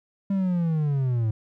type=linear sweep; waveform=triangle; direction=down; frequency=199.3 to 106.5 Hz; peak=-19 dBFS; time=0.3-1.31 s; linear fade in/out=5 ms; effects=none